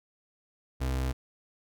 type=tone; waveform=35% pulse; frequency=65 Hz; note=C2; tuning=11 cents flat; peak=-26 dBFS; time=0.8-1.13 s; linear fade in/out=20 ms; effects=none